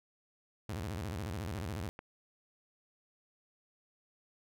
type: tone with vibrato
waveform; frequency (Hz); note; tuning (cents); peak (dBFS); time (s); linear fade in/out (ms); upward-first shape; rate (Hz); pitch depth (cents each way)
sawtooth; 92.5; F#2; 0; -33; 0.69-1.89; 0; square; 14; 270
type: clicks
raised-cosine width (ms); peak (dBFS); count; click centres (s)
0.5; -30; 2; 1.582 / 1.991
effects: none